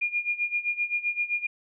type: tone with tremolo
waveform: sine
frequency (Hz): 2421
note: D#7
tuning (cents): -48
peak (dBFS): -22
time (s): 0.01-1.47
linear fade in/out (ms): 10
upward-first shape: sine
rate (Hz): 7.7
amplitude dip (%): 85
effects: none